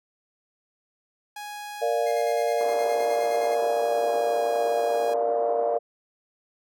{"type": "tone with pitch glide", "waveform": "sawtooth", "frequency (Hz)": [830.6, 823], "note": ["G#5", "G#5"], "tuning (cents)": [0, -16], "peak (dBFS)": -31, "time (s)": [1.36, 5.14], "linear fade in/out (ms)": 5, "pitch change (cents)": -16, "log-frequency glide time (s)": [3.58, 4.25]}
{"type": "chord", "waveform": "sine", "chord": "Bb major", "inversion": "none", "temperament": "equal", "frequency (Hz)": [466.2, 587.3, 698.5], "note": ["Bb4", "D5", "F5"], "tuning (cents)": [0, 0, 0], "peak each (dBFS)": -26, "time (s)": [1.81, 5.79], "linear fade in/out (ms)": 20}
{"type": "tone with tremolo", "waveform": "sawtooth", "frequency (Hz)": 2111, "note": "C7", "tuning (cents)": 15, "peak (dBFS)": -35, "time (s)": [2.06, 3.55], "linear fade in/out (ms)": 10, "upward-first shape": "square", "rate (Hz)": 9.6, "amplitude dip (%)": 55}
{"type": "band-pass noise", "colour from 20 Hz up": "pink", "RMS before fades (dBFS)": -36, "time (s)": [2.6, 5.78], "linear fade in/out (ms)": 10, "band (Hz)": [390, 960], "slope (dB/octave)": 24}
{"effects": []}